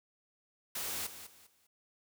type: noise with echo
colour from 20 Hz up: white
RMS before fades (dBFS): -38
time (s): 0.75-1.07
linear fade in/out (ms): 5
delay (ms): 200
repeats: 3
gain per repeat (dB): -11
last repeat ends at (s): 1.67
effects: none